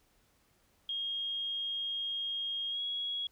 sine tone with pitch glide, 3250 to 3324 Hz, G#7 to G#7, -38 to +1 cents, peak -33 dBFS, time 0.89-3.27 s, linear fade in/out 2 ms, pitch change +39 cents, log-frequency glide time 2.7-2.8 s, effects pink hiss -70 dBFS RMS until 3.31 s

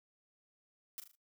blue noise with echo, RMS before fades -43 dBFS, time 0.98-1 s, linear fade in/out 0 ms, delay 38 ms, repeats 4, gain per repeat -7 dB, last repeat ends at 1.152 s, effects noise-tail reverb RT60 0.1 s tail -18 dB re dry

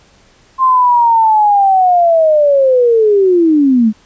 sine linear sweep, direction down, 1057 to 207.7 Hz, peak -6 dBFS, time 0.58-3.93 s, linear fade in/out 50 ms, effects pink hiss -48 dBFS RMS until 4.05 s + resampled to 16000 Hz

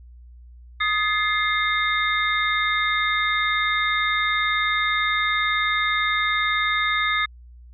sine tone cluster, 1249 / 1719 / 2100 / 3679 Hz, D#6 / A6 / C7 / A#7, +6 / -41 / +6 / -24 cents, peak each -24 / -27 / -23 / -27 dBFS, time 0.8-7.26 s, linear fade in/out 10 ms, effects added 60 Hz sine -42 dBFS peak until 7.73 s

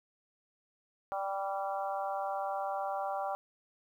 harmonic tone with a mistuned harmonic, 196 Hz, G3, in tune, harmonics 3 / 4 / 5 / 6 / 7, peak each -38 / -35 / -43 / -42 / -45 dBFS, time 1.12-3.35 s, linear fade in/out 0 ms, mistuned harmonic 6, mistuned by -23 cents, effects 11-bit

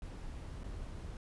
brown noise with dropouts, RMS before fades -44 dBFS, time 0.02-1.17 s, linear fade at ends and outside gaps 1 ms, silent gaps 0.635-0.641 s, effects resampled to 24000 Hz

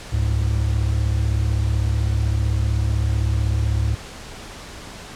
triangle tone pair together, 69.8 / 105.64 Hz, C#2 / G#2, +13 / +30 cents, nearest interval perfect fifth, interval 717 cents, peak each -18 dBFS, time 0.12-3.95 s, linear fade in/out 10 ms, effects pink hiss -37 dBFS RMS until 5.15 s + low-pass 8000 Hz 12 dB/octave

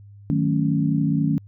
sine chord, D# half-diminished seventh, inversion none, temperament equal with one note detuned, 155.56 / 186.18 / 220 / 277.2 Hz, D#3 / F#3 / A3 / C#4, 0 / +11 / 0 / 0 cents, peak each -21 / -27 / -25 / -23 dBFS, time 0.3-1.38 s, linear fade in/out 0 ms, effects added 101 Hz sine -42 dBFS peak until 1.47 s

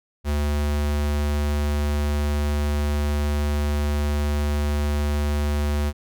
square tone, 73.42 Hz, D2, in tune, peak -21 dBFS, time 0.24-5.93 s, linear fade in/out 50 ms, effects none

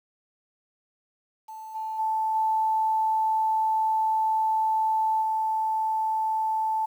sine tone with level steps, 878 Hz, A5, 4 cents flat, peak -37 / -29 / -23 / -21 / -23 dBFS, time 1.48-6.86 s, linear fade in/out 10 ms, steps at 1.74 / 1.98 / 2.34 / 5.21 s, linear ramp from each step 20 ms, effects 9-bit

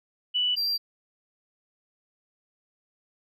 sine / triangle tone pair in turn, 2964 / 4727 Hz, F#7 / D8, +2 / +10 cents, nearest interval minor sixth, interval 808 cents, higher second, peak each -22 / -23 dBFS, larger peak first, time 0.34-0.56 / 0.56-0.78 s, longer neither, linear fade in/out 20 ms, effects none

